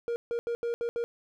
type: tone bursts at uneven times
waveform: triangle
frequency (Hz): 470.6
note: A#4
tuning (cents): +16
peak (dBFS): -26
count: 6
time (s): 0.08-0.16 / 0.31-0.39 / 0.47-0.55 / 0.63-0.74 / 0.81-0.89 / 0.96-1.04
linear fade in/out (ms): 0
effects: none